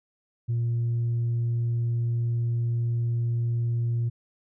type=tone; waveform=sine; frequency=117.7 Hz; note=A#2; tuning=17 cents sharp; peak=-21 dBFS; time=0.48-4.1 s; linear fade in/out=20 ms; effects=tanh soft clip ceiling -21 dBFS